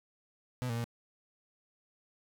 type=tone with pitch steps; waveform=35% pulse; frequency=125.6 / 116.3 / 117.8 Hz; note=B2 / A#2 / A#2; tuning=+30 / -4 / +19 cents; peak=-31 dBFS; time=0.62-0.842 s; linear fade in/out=0 ms; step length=74 ms; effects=none